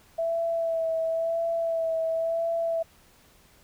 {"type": "tone with vibrato", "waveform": "sine", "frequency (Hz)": 659.3, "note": "E5", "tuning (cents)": 0, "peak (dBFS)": -24, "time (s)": [0.18, 2.83], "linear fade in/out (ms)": 10, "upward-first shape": "sine", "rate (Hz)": 0.96, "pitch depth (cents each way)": 24, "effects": ["pink hiss -58 dBFS RMS until 3.63 s"]}